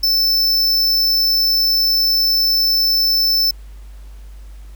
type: tone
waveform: square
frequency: 5290 Hz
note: E8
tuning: 5 cents sharp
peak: -13 dBFS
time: 0.03-3.51 s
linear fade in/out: 5 ms
effects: added 50 Hz sine -33 dBFS peak until 4.75 s + pink hiss -52 dBFS RMS until 4.75 s

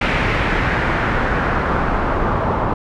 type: noise with low-pass filter sweep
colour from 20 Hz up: pink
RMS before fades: -18 dBFS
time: 0.01-2.74 s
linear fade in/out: 5 ms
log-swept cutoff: 2300 to 1000 Hz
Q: 1.8
effects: none

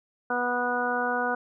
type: harmonic tone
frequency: 245.3 Hz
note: B3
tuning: 12 cents flat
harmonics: 1 / 2 / 3 / 4 / 5 / 6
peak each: -34 / -31 / -30 / -33 / -34 / -29 dBFS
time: 0.3-1.35 s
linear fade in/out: 5 ms
effects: none

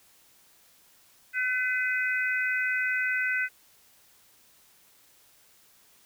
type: harmonic tone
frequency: 505 Hz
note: B4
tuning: 39 cents sharp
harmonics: 3 / 4 / 5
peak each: -27 / -30 / -33 dBFS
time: 1.33-3.49 s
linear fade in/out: 50 ms
effects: white hiss -60 dBFS RMS until 6.05 s

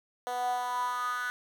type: tone with high-pass filter sweep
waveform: 10% pulse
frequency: 246.9 Hz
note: B3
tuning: in tune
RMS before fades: -32 dBFS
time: 0.27-1.3 s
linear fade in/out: 0 ms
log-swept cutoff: 610 to 1500 Hz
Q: 6.9
effects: none

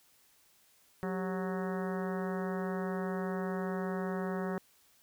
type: harmonic tone with a mistuned harmonic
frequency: 185 Hz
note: F#3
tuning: in tune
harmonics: 1 / 2 / 3 / 4 / 5 / 6 / 7 / 8 / 9 / 10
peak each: -35 / -38 / -42 / -45 / -48 / -47 / -49 / -50 / -51 / -50 dBFS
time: 1.03-4.58 s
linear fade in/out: 0 ms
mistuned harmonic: 2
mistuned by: +93 cents
effects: white hiss -66 dBFS RMS until 5.02 s

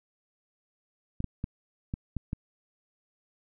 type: clicks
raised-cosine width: 5 ms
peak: -19 dBFS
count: 6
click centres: 1.204 / 1.243 / 1.441 / 1.939 / 2.167 / 2.331 s
effects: none

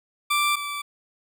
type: tone pair in turn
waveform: 20% pulse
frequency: 1174.7 / 1161.9 Hz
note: D6 / D6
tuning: 0 / -19 cents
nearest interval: unison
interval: 19 cents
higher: first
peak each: -15 / -24 dBFS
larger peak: first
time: 0.3-0.56 / 0.56-0.82 s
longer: neither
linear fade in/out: 10 ms
effects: none

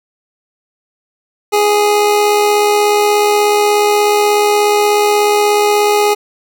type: tone with amplitude modulation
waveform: 25% pulse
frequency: 415.3 Hz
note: G#4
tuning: in tune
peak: -4 dBFS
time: 1.52-6.15 s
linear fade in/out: 20 ms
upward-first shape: sine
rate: 76.6 Hz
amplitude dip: 30%
effects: none

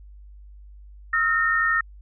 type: tone cluster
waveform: sine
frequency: 1284 / 1376 / 1831 Hz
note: E6 / F6 / A#6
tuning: -46 / -26 / -32 cents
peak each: -25 / -27 / -20 dBFS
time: 1.13-1.81 s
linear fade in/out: 5 ms
effects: added 50 Hz sine -42 dBFS peak until 2.01 s

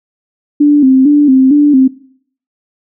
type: tone with vibrato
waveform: sine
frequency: 277.2 Hz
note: C#4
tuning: in tune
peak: -3 dBFS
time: 0.6-1.88 s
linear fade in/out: 10 ms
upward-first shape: square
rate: 2.2 Hz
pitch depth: 94 cents each way
effects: noise-tail reverb RT60 0.6 s tail -21 dB re dry

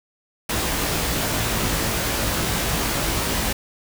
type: noise with comb filter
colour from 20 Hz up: pink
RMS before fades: -23 dBFS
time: 0.49-3.53 s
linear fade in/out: 5 ms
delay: 18 ms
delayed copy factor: +0.65
effects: none

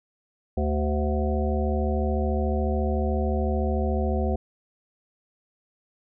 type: harmonic tone with a mistuned harmonic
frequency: 73.8 Hz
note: D2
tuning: 9 cents sharp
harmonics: 1 / 3 / 5 / 7 / 9 / 10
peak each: -24 / -29 / -31 / -32 / -34 / -34 dBFS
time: 0.57-4.36 s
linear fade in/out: 5 ms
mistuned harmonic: 5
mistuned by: +47 cents
effects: none

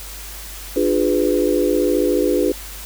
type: tone cluster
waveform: sine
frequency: 298 / 352.6 / 411.3 / 498.9 Hz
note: D4 / F4 / G#4 / B4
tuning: +25 / +17 / -17 / +17 cents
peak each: -20 dBFS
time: 0.76-2.52 s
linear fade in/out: 5 ms
effects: added 50 Hz sine -35 dBFS peak until 2.85 s + white hiss -35 dBFS RMS until 2.85 s

